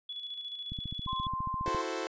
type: tone with tremolo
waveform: sine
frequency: 3404 Hz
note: G#7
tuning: 42 cents sharp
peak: -36 dBFS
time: 0.09-1.27 s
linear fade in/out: 5 ms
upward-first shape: square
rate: 14 Hz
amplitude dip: 45%
type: click train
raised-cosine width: 5 ms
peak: -26 dBFS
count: 16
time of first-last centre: 0.72-1.747 s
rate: 14.6 Hz
type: tone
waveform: sine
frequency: 1046.5 Hz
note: C6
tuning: in tune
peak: -32 dBFS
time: 1.07-1.82 s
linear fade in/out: 10 ms
type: chord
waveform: sawtooth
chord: F# half-diminished seventh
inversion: third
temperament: equal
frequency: 329.6 / 370 / 440 / 523.3 Hz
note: E4 / F#4 / A4 / C5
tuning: 0 / 0 / 0 / 0 cents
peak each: -35 dBFS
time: 1.66-2.07 s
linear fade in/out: 0 ms
effects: resampled to 16000 Hz